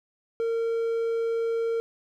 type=tone; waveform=triangle; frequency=458.5 Hz; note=A#4; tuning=29 cents flat; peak=-22 dBFS; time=0.4-1.8 s; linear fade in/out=0 ms; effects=none